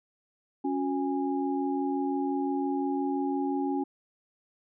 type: tone cluster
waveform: sine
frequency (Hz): 278 / 363.8 / 822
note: C#4 / F#4 / G#5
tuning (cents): +5 / -29 / -18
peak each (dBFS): -28 / -33 / -34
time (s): 0.64-3.84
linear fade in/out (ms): 10
effects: none